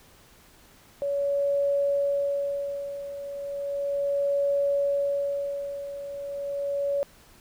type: tone with tremolo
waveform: sine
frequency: 564 Hz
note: C#5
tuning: 30 cents sharp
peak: -21 dBFS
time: 1.02-7.03 s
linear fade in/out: 0 ms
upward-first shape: sine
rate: 0.35 Hz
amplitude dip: 75%
effects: pink hiss -55 dBFS RMS until 7.4 s